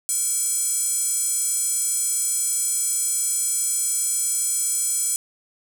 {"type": "tone with high-pass filter", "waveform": "square", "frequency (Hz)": 466.2, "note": "A#4", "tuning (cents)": 0, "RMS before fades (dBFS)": -23, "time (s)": [0.09, 5.16], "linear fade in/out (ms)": 0, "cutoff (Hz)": 8200, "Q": 5, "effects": []}